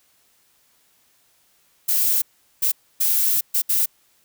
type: noise bursts at uneven times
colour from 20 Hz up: violet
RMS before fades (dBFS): -19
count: 5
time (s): 1.88-2.22 / 2.62-2.72 / 3-3.41 / 3.54-3.62 / 3.69-3.86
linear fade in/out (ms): 10
effects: white hiss -61 dBFS RMS until 4.24 s